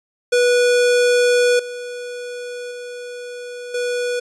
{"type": "tone with level steps", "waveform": "square", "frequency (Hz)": 489, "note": "B4", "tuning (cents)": -17, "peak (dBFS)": [-13, -28, -30, -20], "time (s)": [0.32, 4.2], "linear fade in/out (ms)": 10, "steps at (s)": [1.59, 2.71, 3.74], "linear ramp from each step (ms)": 5, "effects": ["resampled to 22050 Hz"]}